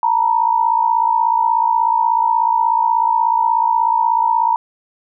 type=tone pair together; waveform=sine; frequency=902.5 / 959 Hz; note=A5 / A#5; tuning=+44 / +49 cents; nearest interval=minor second; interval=105 cents; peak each=-15 dBFS; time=0.03-4.56 s; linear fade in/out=2 ms; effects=none